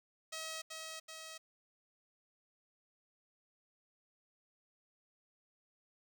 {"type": "tone with echo", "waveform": "5% pulse", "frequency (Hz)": 639, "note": "D#5", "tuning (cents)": 46, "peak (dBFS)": -30, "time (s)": [0.32, 0.62], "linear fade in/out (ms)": 10, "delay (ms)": 380, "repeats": 2, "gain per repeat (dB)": -3, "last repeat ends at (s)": 1.38, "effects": []}